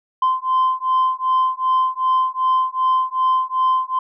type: beating tone pair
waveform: sine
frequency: 1034 / 1036.6 Hz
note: C6 / C6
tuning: -21 / -16 cents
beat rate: 2.6 Hz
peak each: -17 dBFS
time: 0.22-3.99 s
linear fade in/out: 5 ms
effects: tanh soft clip ceiling -11 dBFS